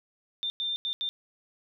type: tone bursts at uneven times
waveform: sine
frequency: 3592 Hz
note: A7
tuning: 35 cents sharp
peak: -28 dBFS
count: 4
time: 0.43-0.5 / 0.6-0.76 / 0.85-0.93 / 1.01-1.09 s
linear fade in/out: 0 ms
effects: none